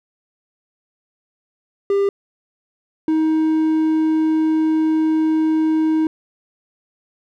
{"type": "tone pair in turn", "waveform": "triangle", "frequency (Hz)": [398.2, 315.5], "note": ["G4", "D#4"], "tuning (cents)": [27, 24], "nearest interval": "major third", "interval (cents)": 403, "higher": "first", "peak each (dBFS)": -12, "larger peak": "neither", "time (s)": [[1.9, 2.09], [3.08, 6.07]], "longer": "second", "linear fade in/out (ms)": 2, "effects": []}